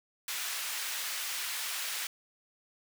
pink high-pass noise, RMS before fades -36 dBFS, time 0.28-2.07 s, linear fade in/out 2 ms, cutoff 1700 Hz, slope 12 dB/octave, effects none

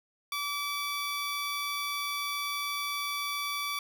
15% pulse tone, 1153 Hz, D6, 32 cents flat, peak -25 dBFS, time 0.32-3.79 s, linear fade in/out 2 ms, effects none

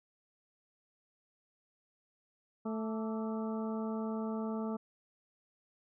harmonic tone with a mistuned harmonic, 220.3 Hz, A3, 2 cents sharp, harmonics 1 / 2 / 3 / 4 / 5 / 6, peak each -35 / -41 / -45 / -47 / -49 / -51 dBFS, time 2.65-4.77 s, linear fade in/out 10 ms, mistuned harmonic 5, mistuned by +88 cents, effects none

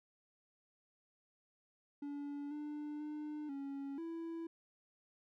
triangle tone with pitch steps, 286.8 / 297.2 / 300.7 / 277.3 / 331.1 Hz, D4 / D4 / D4 / C#4 / E4, -41 / +21 / +41 / +1 / +8 cents, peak -39 dBFS, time 2.02-4.47 s, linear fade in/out 5 ms, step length 490 ms, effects none

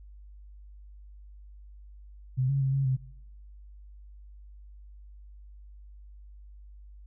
sine tone with pitch steps, 129.3 / 138.1 / 134.2 / 136.9 / 130.7 Hz, C3 / C#3 / C3 / C#3 / C3, -20 / -6 / +44 / -21 / -1 cents, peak -23 dBFS, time 2.37-2.97 s, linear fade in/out 20 ms, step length 120 ms, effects noise-tail reverb RT60 0.8 s tail -21 dB re dry + added 50 Hz sine -46 dBFS peak until 7.06 s

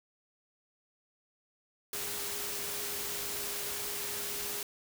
sine tone in noise, 409 Hz, G#4, 26 cents flat, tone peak -47 dBFS, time 1.93-4.63 s, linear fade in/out 2 ms, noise white, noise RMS -37 dBFS, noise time 1.93-4.63 s, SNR -13 dB, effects none

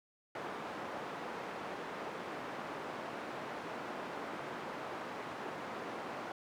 white band-pass noise, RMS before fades -43 dBFS, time 0.35-6.32 s, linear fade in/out 2 ms, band 200 to 1100 Hz, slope 12 dB/octave, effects none

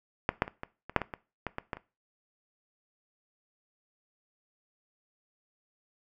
clicks, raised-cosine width 0.5 ms, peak -9 / -8 / -24 / -21 / -25 / -6 / -17 / -21 / -17 / -18 / -17 / -28 dBFS, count 12, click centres 0.291 / 0.421 / 0.479 / 0.634 / 0.896 / 0.963 / 1.017 / 1.138 / 1.467 / 1.584 / 1.732 / 1.77 s, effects noise-tail reverb RT60 0.3 s tail -19 dB re dry

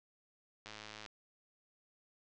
click train, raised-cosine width 0.2 ms, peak -30 dBFS, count 44, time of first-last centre 0.66-1.062 s, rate 107 Hz, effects low-pass 7000 Hz 12 dB/octave

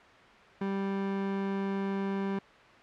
30% pulse tone, 196 Hz, G3, in tune, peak -27 dBFS, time 0.61-2.39 s, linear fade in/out 5 ms, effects white hiss -53 dBFS RMS until 2.82 s + low-pass 2000 Hz 12 dB/octave

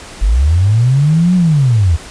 sine linear two-way sweep, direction up then down, 42.9 to 185 to 74.8 Hz, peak -7 dBFS, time 0.21-1.97 s, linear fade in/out 20 ms, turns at 1.35 s, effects pink hiss -32 dBFS RMS until 2.1 s + resampled to 22050 Hz

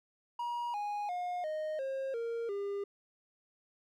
triangle tone with pitch steps, 955 / 826.6 / 715.4 / 619.2 / 536 / 463.9 / 401.5 Hz, A#5 / G#5 / F5 / D#5 / C5 / A#4 / G4, +42 / -8 / +41 / -9 / +42 / -8 / +41 cents, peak -32 dBFS, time 0.39-2.84 s, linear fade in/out 5 ms, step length 350 ms, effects none

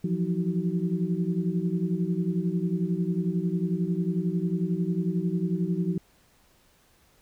sine tone cluster, 168.9 / 180 / 320 / 380.3 Hz, E3 / F#3 / D#4 / F#4, +42 / -47 / +49 / +48 cents, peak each -28 / -27 / -35 / -35 dBFS, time 0.04-5.98 s, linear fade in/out 5 ms, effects pink hiss -62 dBFS RMS until 7.21 s

